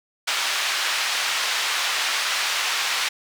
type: band-pass noise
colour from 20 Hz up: white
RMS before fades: -24 dBFS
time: 0.27-3.09 s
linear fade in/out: 10 ms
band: 1000 to 4000 Hz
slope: 12 dB/octave
effects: none